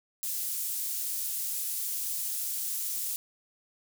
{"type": "high-pass noise", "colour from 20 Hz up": "pink", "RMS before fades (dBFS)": -33, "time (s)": [0.23, 3.16], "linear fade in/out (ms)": 0, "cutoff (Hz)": 9700, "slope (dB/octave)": 12, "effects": []}